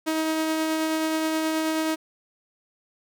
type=tone with tremolo; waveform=sawtooth; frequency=316.9 Hz; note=D#4; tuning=32 cents sharp; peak=-18 dBFS; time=0.06-1.96 s; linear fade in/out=20 ms; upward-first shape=triangle; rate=9.4 Hz; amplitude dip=25%; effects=none